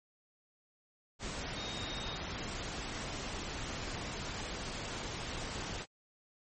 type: tone in noise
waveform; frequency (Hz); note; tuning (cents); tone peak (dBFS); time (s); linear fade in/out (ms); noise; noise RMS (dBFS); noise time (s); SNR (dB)
sine; 3729; A#7; 0; -43; 1.55-2.2; 50; pink; -40; 1.19-5.86; -6
effects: MP3 32 kbps